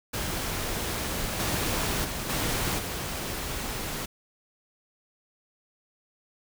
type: noise with level steps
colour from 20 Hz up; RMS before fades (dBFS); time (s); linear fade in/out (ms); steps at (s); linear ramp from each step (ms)
pink; -31 / -28 / -33 / -28 / -33; 0.13-4.06; 10; 1.39 / 2.04 / 2.29 / 2.78; 10
effects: none